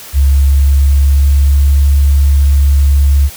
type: tone with pitch glide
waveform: sine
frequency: 69.3 to 70.35 Hz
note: C#2 to C#2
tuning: 0 to +26 cents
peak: -4 dBFS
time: 0.13-3.3 s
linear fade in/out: 50 ms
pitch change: +26 cents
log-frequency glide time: 0.43-1.66 s
effects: tanh soft clip ceiling 0 dBFS + white hiss -31 dBFS RMS until 3.36 s